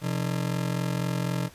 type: ring-modulated tone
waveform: 40% pulse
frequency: 150 Hz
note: D3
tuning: 37 cents sharp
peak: -22 dBFS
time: 0.01-1.5 s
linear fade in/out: 50 ms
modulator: 22 Hz
effects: pink hiss -52 dBFS RMS until 1.54 s + resampled to 32000 Hz